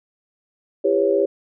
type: chord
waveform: sine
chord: C# half-diminished seventh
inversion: first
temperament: just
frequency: 332.6 / 399.1 / 498.9 / 554.4 Hz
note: E4 / G4 / B4 / C#5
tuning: +16 / +31 / +17 / 0 cents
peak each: -24 / -18 / -24 / -20 dBFS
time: 0.84-1.26 s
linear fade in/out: 10 ms
effects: none